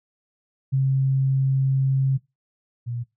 sine tone pair in turn, 134.2 / 119.66 Hz, C3 / A#2, +44 / +46 cents, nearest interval major second, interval 198 cents, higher first, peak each -17 / -26 dBFS, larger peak first, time 0.72-2.18 / 2.86-3.04 s, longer first, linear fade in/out 20 ms, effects noise-tail reverb RT60 0.2 s tail -20 dB re dry

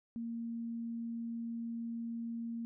sine tone, 231.6 Hz, A#3, 11 cents flat, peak -37 dBFS, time 0.16-2.65 s, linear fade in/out 0 ms, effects none

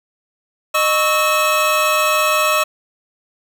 square tone cluster, 614 / 1110 / 1304 / 2585 Hz, D#5 / C#6 / E6 / E7, -23 / +2 / -19 / -34 cents, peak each -20 dBFS, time 0.74-2.64 s, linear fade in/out 10 ms, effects none

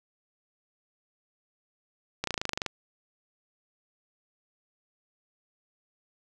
slowing click train, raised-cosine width 0.2 ms, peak -12 dBFS, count 12, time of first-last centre 2.24-2.663 s, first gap 33 ms, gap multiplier 1.03, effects none

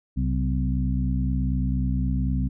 harmonic tone with a mistuned harmonic, 64 Hz, C2, 38 cents flat, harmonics 1 / 2 / 3 / 4, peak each -24 / -27 / -29 / -30 dBFS, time 0.16-2.49 s, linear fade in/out 20 ms, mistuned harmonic 2, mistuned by +68 cents, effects none

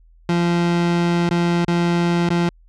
30% pulse tone with dropouts, 172.4 Hz, F3, 22 cents flat, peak -13 dBFS, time 0.29-2.49 s, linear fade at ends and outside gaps 2 ms, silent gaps 1.291-1.31 / 1.648-1.681 / 2.291-2.303 s, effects added 41 Hz sine -47 dBFS peak until 2.68 s + low-pass 5000 Hz 12 dB/octave

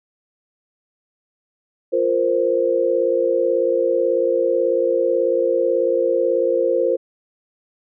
sine chord, F suspended fourth, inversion none, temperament just, 349.2 / 465.6 / 523.8 Hz, F4 / Bb4 / C5, 0 / -2 / +2 cents, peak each -22 / -20 / -18 dBFS, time 1.92-6.97 s, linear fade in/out 20 ms, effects none

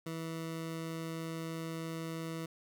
20% pulse tone, 163.1 Hz, E3, 18 cents flat, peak -33 dBFS, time 0.06-2.46 s, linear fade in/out 5 ms, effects none

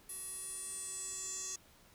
square tone with band-pass filter sweep, 378.3 Hz, F#4, 38 cents sharp, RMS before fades -43 dBFS, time 0.09-1.56 s, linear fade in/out 5 ms, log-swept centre 11000 to 6600 Hz, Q 8.1, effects pink hiss -63 dBFS RMS until 1.94 s

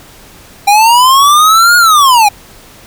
square linear two-way sweep, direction up then down, 795 to 1446 to 795 Hz, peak -4 dBFS, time 0.67-2.29 s, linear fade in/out 10 ms, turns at 1.77 s, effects pink hiss -37 dBFS RMS until 2.86 s

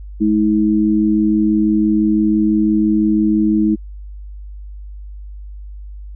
sine tone pair together, 212.8 / 318.8 Hz, G#3 / D#4, +42 / +42 cents, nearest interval perfect fifth, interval 700 cents, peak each -14 dBFS, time 0.2-3.76 s, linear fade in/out 20 ms, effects added 50 Hz sine -29 dBFS peak until 6.15 s

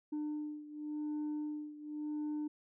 sine beating tone pair, 300 / 300.91 Hz, D4 / D4, +37 / +42 cents, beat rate 0.91 Hz, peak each -37 / -40 dBFS, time 0.12-2.48 s, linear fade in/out 10 ms, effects tanh soft clip ceiling -34 dBFS

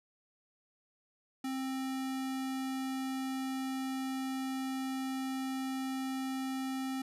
square tone, 264 Hz, C4, 16 cents sharp, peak -35 dBFS, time 1.44-7.02 s, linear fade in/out 5 ms, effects resampled to 32000 Hz

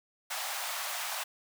pink high-pass noise, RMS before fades -36 dBFS, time 0.3-1.24 s, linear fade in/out 10 ms, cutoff 650 Hz, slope 48 dB/octave, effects none

